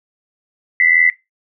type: tone pair together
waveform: sine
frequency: 1972 / 2055 Hz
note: B6 / C7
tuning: -3 / -32 cents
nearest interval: minor second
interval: 71 cents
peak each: -12 dBFS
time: 0.8-1.1 s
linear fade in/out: 2 ms
effects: noise-tail reverb RT60 0.2 s tail -18 dB re dry